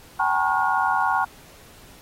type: tone cluster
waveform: sine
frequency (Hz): 767 / 846 / 943 / 1093 / 1429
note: G5 / G#5 / A#5 / C#6 / F6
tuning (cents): -38 / +32 / +20 / -25 / +39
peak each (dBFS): -25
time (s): 0.19-1.25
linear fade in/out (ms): 10
effects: pink hiss -49 dBFS RMS until 2.01 s + AAC 48 kbps